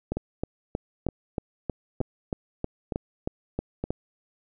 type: two click trains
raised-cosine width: 2 ms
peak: -14 / -15 dBFS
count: 13 / 5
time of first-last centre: 0.12-3.905 / 0.17-3.84 s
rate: 3.17 / 1.09 Hz
effects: none